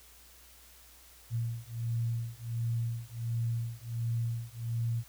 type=beating tone pair; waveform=sine; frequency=115.7 / 117.1 Hz; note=A#2 / A#2; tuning=-13 / +8 cents; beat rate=1.4 Hz; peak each=-34 / -34 dBFS; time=1.3-5.04 s; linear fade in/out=50 ms; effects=added 60 Hz sine -60 dBFS peak until 5.08 s + white hiss -57 dBFS RMS until 5.08 s